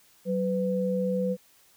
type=tone pair together; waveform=sine; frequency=187.8 / 501 Hz; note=F#3 / B4; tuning=+26 / +25 cents; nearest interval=octave + perfect fourth; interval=1699 cents; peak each=-27 dBFS; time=0.25-1.37 s; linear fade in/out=50 ms; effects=white hiss -60 dBFS RMS until 1.76 s